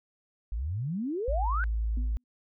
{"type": "exponential sweep", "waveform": "sine", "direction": "up", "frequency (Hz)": [49, 1575], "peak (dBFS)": -29, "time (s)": [0.52, 1.64], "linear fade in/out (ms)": 0}
{"type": "tone", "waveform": "sine", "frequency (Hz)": 55, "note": "A1", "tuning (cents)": 0, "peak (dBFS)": -26, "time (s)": [1.28, 2.17], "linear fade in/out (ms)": 0}
{"type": "tone with exponential decay", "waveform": "sine", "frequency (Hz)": 246.9, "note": "B3", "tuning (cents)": 0, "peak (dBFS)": -36, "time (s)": [1.97, 2.24], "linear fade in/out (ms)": 2, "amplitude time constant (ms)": 57}
{"effects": []}